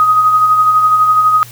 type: tone with tremolo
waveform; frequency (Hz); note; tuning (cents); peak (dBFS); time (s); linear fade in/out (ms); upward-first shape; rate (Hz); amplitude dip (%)
sine; 1253; D#6; +12; -5; 0-1.43; 0; sine; 12; 40
effects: added 120 Hz sine -35 dBFS peak until 1.51 s + white hiss -37 dBFS RMS until 1.51 s